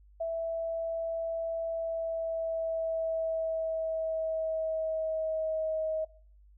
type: tone with pitch glide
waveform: sine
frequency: 659.3 to 632.4 Hz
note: E5 to D#5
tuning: 0 to +28 cents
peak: -29 dBFS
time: 0.2-6.05 s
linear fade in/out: 10 ms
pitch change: -72 cents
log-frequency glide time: 1.67-5.86 s
effects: noise-tail reverb RT60 0.5 s tail -21 dB re dry + added 50 Hz sine -55 dBFS peak until 6.57 s